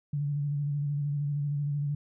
sine tone with vibrato, 144.6 Hz, D3, 27 cents flat, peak -27 dBFS, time 0.13-1.95 s, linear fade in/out 5 ms, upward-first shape square, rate 13 Hz, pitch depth 28 cents each way, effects none

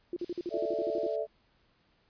sine tone bursts, 349.2 Hz, F4, in tune, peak -31 dBFS, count 12, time 0.13-1.066 s, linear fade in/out 2 ms, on 34 ms, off 48 ms
violet noise, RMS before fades -43 dBFS, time 0.19-1.16 s, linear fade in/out 0 ms
sine chord, A suspended fourth, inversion none, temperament equal, 440 / 587.3 / 659.3 Hz, A4 / D5 / E5, 0 / 0 / 0 cents, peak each -34 dBFS, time 0.5-1.27 s, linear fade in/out 50 ms
effects pink hiss -69 dBFS RMS until 2.09 s + resampled to 11025 Hz

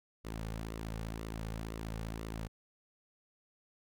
sawtooth tone with flanger, 55 Hz, A1, in tune, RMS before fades -41 dBFS, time 0.24-2.48 s, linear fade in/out 20 ms, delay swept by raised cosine 1.2 to 3.1 ms, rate 2 Hz, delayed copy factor -0.5, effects none

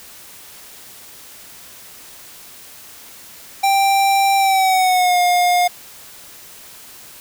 square tone with pitch glide, 786 to 712.5 Hz, G5 to F5, +4 to +34 cents, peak -13 dBFS, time 3.63-5.68 s, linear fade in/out 10 ms, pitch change -170 cents, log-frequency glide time 4.37-5.19 s, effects white hiss -40 dBFS RMS until 7.2 s

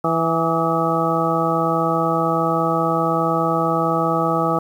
harmonic tone with a mistuned harmonic, 164.81 Hz, E3, in tune, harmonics 1 / 2 / 3 / 4 / 5 / 7 / 8, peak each -24 / -24 / -24 / -24 / -24 / -24 / -24 dBFS, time 0.04-4.59 s, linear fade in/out 5 ms, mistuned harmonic 8, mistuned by -58 cents, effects 8-bit

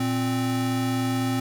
square tone pair together, 117.27 / 261.6 Hz, A#2 / C4, +11 / 0 cents, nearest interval octave + major second, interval 1389 cents, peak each -28 / -25 dBFS, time 0-1.4 s, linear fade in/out 5 ms, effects none

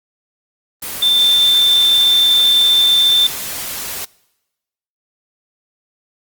sine tone in noise, 3557 Hz, A7, 18 cents sharp, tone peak -9 dBFS, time 1.02-3.27 s, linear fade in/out 5 ms, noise white, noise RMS -25 dBFS, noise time 0.82-4.05 s, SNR +13 dB, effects noise-tail reverb RT60 1.0 s tail -24 dB re dry + Opus 24 kbps

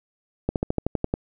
slowing click train, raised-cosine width 2 ms, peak -9 dBFS, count 9, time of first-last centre 0.49-1.139 s, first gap 68 ms, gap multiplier 1.05, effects none

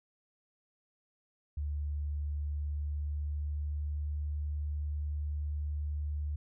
sine tone with pitch glide, 73.42 to 74.14 Hz, D2 to D2, 0 to +17 cents, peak -32 dBFS, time 1.57-6.36 s, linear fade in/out 5 ms, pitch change +17 cents, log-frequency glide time 2.34-4.16 s, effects none

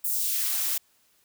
blue noise with high-pass filter sweep, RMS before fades -27 dBFS, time 0.04-0.78 s, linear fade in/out 5 ms, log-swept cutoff 11000 to 240 Hz, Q 0.88, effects white hiss -65 dBFS RMS until 1.24 s

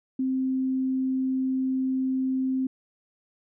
sine tone, 261.6 Hz, C4, in tune, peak -23 dBFS, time 0.19-2.67 s, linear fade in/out 5 ms, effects none

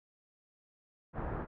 pink low-pass noise, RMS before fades -38 dBFS, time 1.13-1.47 s, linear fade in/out 50 ms, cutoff 1400 Hz, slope 24 dB/octave, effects none

